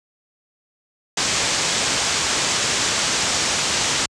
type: low-pass noise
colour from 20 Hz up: white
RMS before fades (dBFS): -21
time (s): 1.17-4.06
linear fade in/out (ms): 5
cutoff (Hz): 7900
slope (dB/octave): 48
effects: high-pass 60 Hz 12 dB/octave